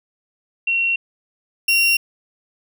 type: tone pair in turn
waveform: sine / 35% pulse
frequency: 2732 / 2749 Hz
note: F7 / F7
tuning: -39 / -28 cents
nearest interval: unison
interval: 11 cents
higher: second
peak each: -16 / -12 dBFS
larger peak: second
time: 0.67-0.96 / 1.68-1.97 s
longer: neither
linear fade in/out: 5 ms
effects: none